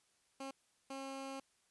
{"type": "tone bursts at uneven times", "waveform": "15% pulse", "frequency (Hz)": 270.2, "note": "C#4", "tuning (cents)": -44, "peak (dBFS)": -37, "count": 2, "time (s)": [[0.4, 0.51], [0.9, 1.4]], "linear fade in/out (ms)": 5, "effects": ["white hiss -75 dBFS RMS until 1.7 s", "resampled to 24000 Hz"]}